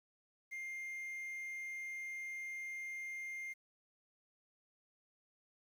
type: tone with quantisation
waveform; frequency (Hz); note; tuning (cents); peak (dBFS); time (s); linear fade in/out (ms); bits
triangle; 2110; C7; +14; -40; 0.51-3.54; 20; 11
effects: none